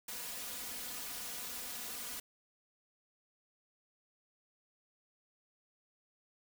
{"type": "noise with comb filter", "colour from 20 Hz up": "white", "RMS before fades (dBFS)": -43, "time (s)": [0.08, 2.2], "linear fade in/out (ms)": 5, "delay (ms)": 4.1, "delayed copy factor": 0.9, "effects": []}